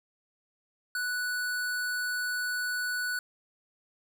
square tone, 1480 Hz, F#6, in tune, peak -30 dBFS, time 0.95-3.19 s, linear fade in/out 2 ms, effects none

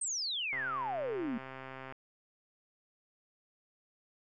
sine exponential sweep, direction down, 8690 to 220 Hz, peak -33 dBFS, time 0.01-1.38 s, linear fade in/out 5 ms
click train, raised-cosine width 0.5 ms, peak -30 dBFS, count 185, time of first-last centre 0.53-1.924 s, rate 132 Hz
effects none

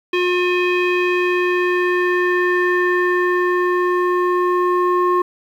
square tone with low-pass filter sweep, 358.4 Hz, F4, 45 cents sharp, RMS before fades -17 dBFS, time 0.13-5.22 s, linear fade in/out 5 ms, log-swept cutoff 2800 to 1200 Hz, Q 3.8, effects 8-bit

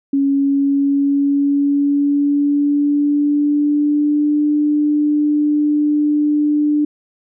sine tone with pitch glide, 277.2 to 297.1 Hz, C#4 to D4, 0 to +20 cents, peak -12 dBFS, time 0.13-6.85 s, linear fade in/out 5 ms, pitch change +120 cents, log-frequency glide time 0.28-4.44 s, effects none

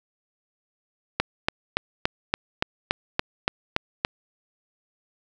click train, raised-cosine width 0.3 ms, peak -4 dBFS, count 11, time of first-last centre 1.2-4.049 s, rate 3.51 Hz, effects none

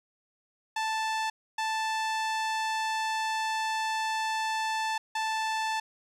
sawtooth tone bursts at uneven times, 880 Hz, A5, in tune, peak -24 dBFS, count 3, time 0.76-1.3 / 1.58-4.98 / 5.15-5.8 s, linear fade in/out 5 ms, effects low-pass 7000 Hz 12 dB/octave + 10-bit

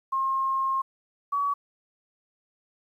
sine tone pair in turn, 1070 / 1133.6 Hz, C6 / C#6, +38 / +38 cents, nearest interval minor second, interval 100 cents, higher second, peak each -23 dBFS, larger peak neither, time 0.12-0.82 / 1.32-1.54 s, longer first, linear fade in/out 10 ms, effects 10-bit

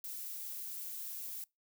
violet noise, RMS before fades -43 dBFS, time 0.04-1.44 s, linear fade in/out 2 ms, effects noise-tail reverb RT60 0.2 s tail -24 dB re dry

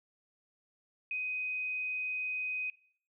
sine tone, 2507 Hz, D#7, 12 cents sharp, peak -33 dBFS, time 1.11-2.7 s, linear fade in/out 2 ms, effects noise-tail reverb RT60 0.5 s tail -19 dB re dry

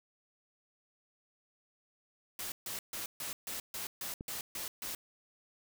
white noise bursts, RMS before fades -40 dBFS, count 10, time 2.39-4.95 s, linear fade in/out 2 ms, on 130 ms, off 140 ms
click, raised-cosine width 3 ms, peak -28 dBFS, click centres 4.209 s
effects none

